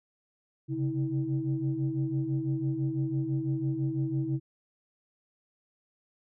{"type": "tone cluster", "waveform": "sine", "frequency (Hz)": [132.8, 138.8, 323.1], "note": ["C3", "C#3", "E4"], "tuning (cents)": [26, 3, -35], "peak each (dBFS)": -31, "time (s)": [0.68, 4.4], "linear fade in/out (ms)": 50, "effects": ["tanh soft clip ceiling -19 dBFS"]}